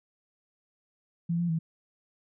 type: tone with pitch steps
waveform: sine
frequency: 169.3 / 172.7 / 162.5 Hz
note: E3 / F3 / E3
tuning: +46 / -19 / -24 cents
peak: -25 dBFS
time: 1.29-1.59 s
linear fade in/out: 10 ms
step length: 100 ms
effects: none